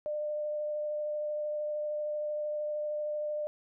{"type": "tone with vibrato", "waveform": "sine", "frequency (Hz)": 600, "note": "D5", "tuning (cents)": 37, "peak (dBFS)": -31, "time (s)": [0.06, 3.47], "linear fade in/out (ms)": 0, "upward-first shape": "sine", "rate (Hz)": 13, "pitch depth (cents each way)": 10, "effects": []}